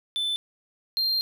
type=tone pair in turn; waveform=triangle; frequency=3520 / 4186 Hz; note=A7 / C8; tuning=0 / 0 cents; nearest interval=minor third; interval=300 cents; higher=second; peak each=-23 / -21 dBFS; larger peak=second; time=0.16-0.36 / 0.97-1.21 s; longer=second; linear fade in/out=0 ms; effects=none